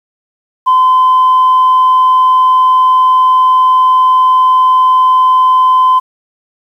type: tone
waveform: sine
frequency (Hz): 1025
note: C6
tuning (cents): -36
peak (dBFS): -3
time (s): 0.66-6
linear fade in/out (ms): 20
effects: tanh soft clip ceiling -2 dBFS + 7-bit